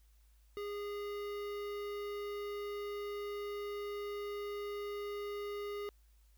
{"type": "tone with notch filter", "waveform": "square", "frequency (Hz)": 410, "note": "G#4", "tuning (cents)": -22, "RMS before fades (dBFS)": -41, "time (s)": [0.57, 5.89], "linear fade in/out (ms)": 0, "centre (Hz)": 8000, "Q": 0.65, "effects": ["added 53 Hz sine -62 dBFS peak until 6.37 s", "white hiss -75 dBFS RMS until 6.37 s"]}